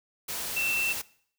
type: tone in noise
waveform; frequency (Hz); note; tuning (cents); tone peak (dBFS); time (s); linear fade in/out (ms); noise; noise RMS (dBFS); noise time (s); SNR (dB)
sine; 2683; E7; +30; -26; 0.56-0.93; 10; white; -34; 0.28-1.02; +5
effects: noise-tail reverb RT60 0.6 s tail -20 dB re dry